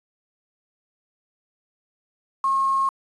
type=tone with quantisation; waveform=sine; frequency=1081 Hz; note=C#6; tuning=44 cents flat; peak=-18 dBFS; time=2.44-2.89 s; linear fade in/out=2 ms; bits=7; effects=resampled to 22050 Hz